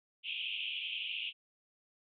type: band-pass noise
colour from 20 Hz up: pink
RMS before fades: -39 dBFS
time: 0.23-1.33 s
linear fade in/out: 50 ms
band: 2500 to 3300 Hz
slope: 96 dB/octave
effects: none

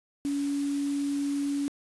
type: tone in noise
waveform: sine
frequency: 283.1 Hz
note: C#4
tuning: 37 cents sharp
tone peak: -26 dBFS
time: 0.25-1.68 s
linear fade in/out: 0 ms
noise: white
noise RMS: -44 dBFS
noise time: 0.25-1.68 s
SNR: +15 dB
effects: resampled to 24000 Hz

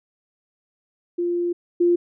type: tone pair in turn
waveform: sine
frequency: 348.2 / 348.2 Hz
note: F4 / F4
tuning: -5 / -5 cents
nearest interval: unison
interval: 0 cents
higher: neither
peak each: -20 / -14 dBFS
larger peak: second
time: 1.18-1.53 / 1.8-1.96 s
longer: first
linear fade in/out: 10 ms
effects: none

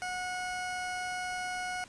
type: tone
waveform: 20% pulse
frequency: 730 Hz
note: F#5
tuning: 24 cents flat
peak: -29 dBFS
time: 0.02-1.84 s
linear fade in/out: 0 ms
effects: pink hiss -54 dBFS RMS until 1.88 s + resampled to 22050 Hz

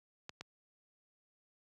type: clicks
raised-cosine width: 0.2 ms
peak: -26 dBFS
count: 2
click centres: 0.294 / 0.41 s
effects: high-pass 80 Hz 12 dB/octave

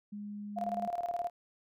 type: tone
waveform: sine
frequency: 206.3 Hz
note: G#3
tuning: 11 cents flat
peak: -39 dBFS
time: 0.12-0.88 s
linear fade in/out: 10 ms
type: tone with tremolo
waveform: sine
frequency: 698.5 Hz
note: F5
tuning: in tune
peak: -30 dBFS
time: 0.56-1.3 s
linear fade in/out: 20 ms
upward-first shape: square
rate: 19 Hz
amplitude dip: 70%
effects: none

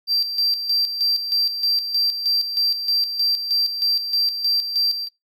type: tone with tremolo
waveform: triangle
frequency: 4706 Hz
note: D8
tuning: 3 cents sharp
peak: -15 dBFS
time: 0.07-5.09 s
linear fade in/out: 50 ms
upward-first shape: square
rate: 3.2 Hz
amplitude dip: 60%
effects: noise-tail reverb RT60 0.2 s tail -26 dB re dry

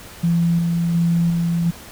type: tone with tremolo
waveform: sine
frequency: 169.4 Hz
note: E3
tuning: 48 cents sharp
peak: -14 dBFS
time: 0.23-1.71 s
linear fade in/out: 10 ms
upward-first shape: square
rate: 1.4 Hz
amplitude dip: 25%
effects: pink hiss -39 dBFS RMS until 1.91 s

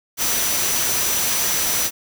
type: tone in noise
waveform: sine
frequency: 5920 Hz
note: F#8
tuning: in tune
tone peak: -25 dBFS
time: 0.17-1.91 s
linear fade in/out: 50 ms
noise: white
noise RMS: -21 dBFS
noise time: 0.17-1.91 s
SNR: -7 dB
effects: none

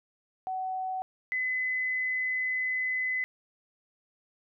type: tone pair in turn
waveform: sine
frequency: 751 / 2020 Hz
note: F#5 / B6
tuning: +26 / +39 cents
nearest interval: octave + perfect fourth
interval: 1713 cents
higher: second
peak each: -30 / -27 dBFS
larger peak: second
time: 0.47-1.02 / 1.32-3.24 s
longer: second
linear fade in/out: 0 ms
effects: none

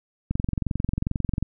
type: click train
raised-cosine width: 5 ms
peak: -12 dBFS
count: 26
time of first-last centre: 0.31-1.426 s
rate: 22.4 Hz
effects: none

